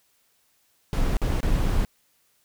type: noise with dropouts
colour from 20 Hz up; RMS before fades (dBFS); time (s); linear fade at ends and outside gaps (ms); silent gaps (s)
brown; -22; 0.93-1.85; 0; 1.168-1.217 / 1.405-1.43
effects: white hiss -66 dBFS RMS until 2.44 s